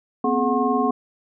sine tone cluster, 241 / 262.3 / 424.8 / 733 / 1075 Hz, B3 / C4 / G#4 / F#5 / C6, -42 / +4 / +39 / -16 / +47 cents, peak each -24 dBFS, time 0.24-0.91 s, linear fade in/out 5 ms, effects none

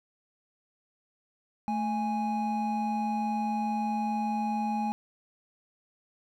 triangle tone pair together, 219.4 / 828.3 Hz, A3 / G#5, -5 / -5 cents, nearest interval octave + major seventh, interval 2300 cents, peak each -28 dBFS, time 1.68-4.92 s, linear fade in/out 0 ms, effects none

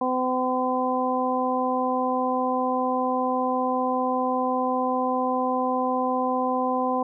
harmonic tone, 254.9 Hz, C4, 45 cents flat, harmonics 1 / 2 / 3 / 4, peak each -27 / -27 / -27 / -27 dBFS, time 0.01-7.03 s, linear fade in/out 5 ms, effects none

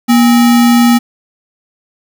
sine tone with sample-and-hold, 238.6 Hz, A#3, 41 cents sharp, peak -4 dBFS, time 0.08-0.99 s, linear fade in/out 20 ms, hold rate 1050 Hz, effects none

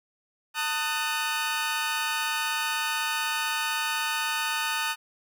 20% pulse chord, D# diminished, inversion second, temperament just, 896 / 1244.5 / 1493.4 Hz, A5 / D#6 / F#6, +31 / 0 / +16 cents, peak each -26 dBFS, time 0.54-4.96 s, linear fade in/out 50 ms, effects none

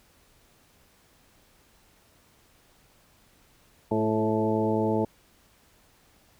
harmonic tone with a mistuned harmonic, 109.1 Hz, A2, 14 cents flat, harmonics 1 / 2 / 3 / 4 / 5 / 6 / 8, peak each -32 / -28 / -29 / -28 / -33 / -33 / -32 dBFS, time 3.91-5.05 s, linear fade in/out 5 ms, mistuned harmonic 3, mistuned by +25 cents, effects pink hiss -61 dBFS RMS until 6.39 s

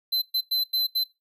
square tone bursts at uneven times, 4054 Hz, B7, 45 cents sharp, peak -22 dBFS, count 5, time 0.12-0.22 / 0.34-0.41 / 0.51-0.64 / 0.73-0.87 / 0.95-1.04 s, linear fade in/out 10 ms, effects noise-tail reverb RT60 0.2 s tail -18 dB re dry

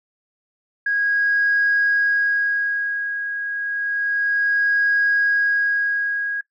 sine tone with tremolo, 1645 Hz, G#6, 17 cents flat, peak -14 dBFS, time 0.86-6.41 s, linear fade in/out 5 ms, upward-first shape sine, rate 0.3 Hz, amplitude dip 65%, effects noise-tail reverb RT60 0.1 s tail -18 dB re dry + tanh soft clip ceiling -10 dBFS

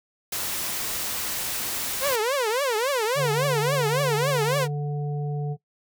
white noise, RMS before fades -29 dBFS, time 0.32-2.16 s, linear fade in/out 5 ms
sawtooth tone with vibrato, 493.9 Hz, B4, in tune, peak -18 dBFS, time 2-4.68 s, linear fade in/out 50 ms, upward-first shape triangle, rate 3.6 Hz, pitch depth 300 cents each way
harmonic tone, 146.2 Hz, D3, 7 cents flat, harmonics 1 / 3 / 5, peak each -25 / -35 / -39 dBFS, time 3.15-5.57 s, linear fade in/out 50 ms
effects noise-tail reverb RT60 0.1 s tail -19 dB re dry

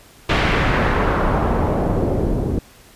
pink noise with low-pass filter sweep, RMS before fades -18 dBFS, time 0.29-2.59 s, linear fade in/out 5 ms, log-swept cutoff 2900 to 320 Hz, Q 1.2, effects pink hiss -47 dBFS RMS until 2.95 s + resampled to 32000 Hz

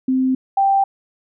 sine tone pair in turn, 260 / 785 Hz, C4 / G5, -11 / +2 cents, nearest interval octave + perfect fifth, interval 1913 cents, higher second, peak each -14 / -12 dBFS, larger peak second, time 0.08-0.35 / 0.57-0.84 s, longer neither, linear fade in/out 5 ms, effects none

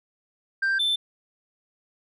sine tone pair in turn, 1576 / 3538 Hz, G6 / A7, +9 / +9 cents, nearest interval octave + major second, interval 1400 cents, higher second, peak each -18 dBFS, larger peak neither, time 0.62-0.79 / 0.79-0.96 s, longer neither, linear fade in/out 10 ms, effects tanh soft clip ceiling -20 dBFS

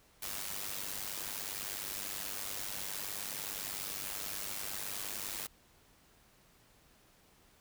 white noise with amplitude modulation, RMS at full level -37 dBFS, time 0.22-5.47 s, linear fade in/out 5 ms, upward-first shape sine, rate 99.5 Hz, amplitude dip 75%, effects pink hiss -65 dBFS RMS until 7.6 s

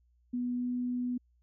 sine tone with pitch glide, 245.6 to 247 Hz, B3 to B3, -9 to 0 cents, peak -30 dBFS, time 0.33-1.18 s, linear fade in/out 10 ms, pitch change +9 cents, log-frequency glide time 0.55-0.66 s, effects added 60 Hz sine -65 dBFS peak until 1.42 s

